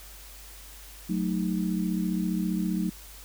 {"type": "chord", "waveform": "sine", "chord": "D# diminished", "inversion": "first", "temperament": "equal", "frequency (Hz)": [185, 220, 311.1], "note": ["F#3", "A3", "D#4"], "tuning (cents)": [0, 0, 0], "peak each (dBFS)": [-27, -31, -32], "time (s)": [1.09, 2.9], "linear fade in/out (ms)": 10, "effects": ["added 50 Hz sine -47 dBFS peak until 3.24 s", "white hiss -48 dBFS RMS until 3.24 s"]}